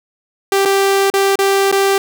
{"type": "tone with dropouts", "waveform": "sawtooth", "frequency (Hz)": 392.4, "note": "G4", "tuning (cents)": 2, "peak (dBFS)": -7, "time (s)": [0.52, 1.98], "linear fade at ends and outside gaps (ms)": 2, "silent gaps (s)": [[0.652, 0.656], [1.101, 1.138], [1.356, 1.389], [1.715, 1.725]], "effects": []}